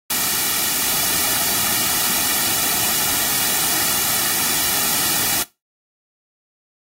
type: noise with comb filter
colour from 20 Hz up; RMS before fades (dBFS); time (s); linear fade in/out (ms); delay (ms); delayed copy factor
white; -19; 0.1-5.43; 5; 1.9; -0.6
effects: noise-tail reverb RT60 0.2 s tail -17 dB re dry + AAC 48 kbps